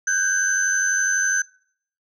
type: tone cluster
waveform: sine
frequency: 1516 / 1608 / 6150 Hz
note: F#6 / G6 / G8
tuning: +42 / +44 / -34 cents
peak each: -22 dBFS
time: 0.07-1.42 s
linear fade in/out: 5 ms
effects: noise-tail reverb RT60 0.6 s tail -24 dB re dry + tanh soft clip ceiling -11 dBFS